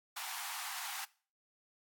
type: high-pass noise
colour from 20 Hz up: pink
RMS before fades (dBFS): -42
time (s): 0.16-1.05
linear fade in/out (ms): 10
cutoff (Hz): 730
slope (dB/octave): 96
effects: noise-tail reverb RT60 0.4 s tail -20 dB re dry + AAC 64 kbps